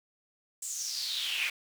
brown noise with high-pass filter sweep, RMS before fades -34 dBFS, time 0.62-1.5 s, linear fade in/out 5 ms, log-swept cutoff 7900 to 2300 Hz, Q 5.7, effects none

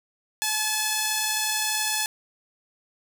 5% pulse tone pair together, 860.9 / 1706 Hz, A5 / G#6, -38 / +46 cents, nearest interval octave, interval 1184 cents, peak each -12 / -21 dBFS, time 0.42-2.06 s, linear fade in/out 0 ms, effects none

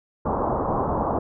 white low-pass noise, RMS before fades -24 dBFS, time 0.25-1.19 s, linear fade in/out 5 ms, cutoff 1100 Hz, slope 48 dB/octave, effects none

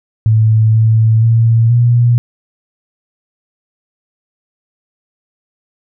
sine tone with pitch steps, 110.1 / 111.3 / 114.4 / 119.9 Hz, A2 / A2 / A#2 / A#2, +2 / +20 / -32 / +49 cents, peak -6 dBFS, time 0.26-2.18 s, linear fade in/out 0 ms, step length 480 ms, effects none

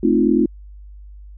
sine chord, F dominant seventh, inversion first, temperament equal, 220 / 261.6 / 311.1 / 349.2 Hz, A3 / C4 / Eb4 / F4, 0 / 0 / 0 / 0 cents, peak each -18 dBFS, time 0.03-0.46 s, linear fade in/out 5 ms, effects added 50 Hz sine -36 dBFS peak until 1.37 s

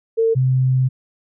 sine tone pair in turn, 452.1 / 129.68 Hz, A4 / C3, +47 / -15 cents, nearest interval octave + minor seventh, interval 2162 cents, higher first, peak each -13 dBFS, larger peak neither, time 0.17-0.35 / 0.35-0.89 s, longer second, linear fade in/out 20 ms, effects none

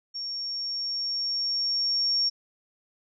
sine tone with level ramp, 5520 Hz, F8, 21 cents flat, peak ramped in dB -31 to -21 dBFS, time 0.14-2.3 s, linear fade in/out 20 ms, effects none

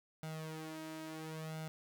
sawtooth tone with flanger, 158.1 Hz, D#3, 28 cents sharp, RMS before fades -45 dBFS, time 0.23-1.68 s, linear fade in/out 0 ms, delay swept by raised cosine 1.4 to 3.3 ms, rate 0.73 Hz, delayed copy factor +0.7, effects 12-bit

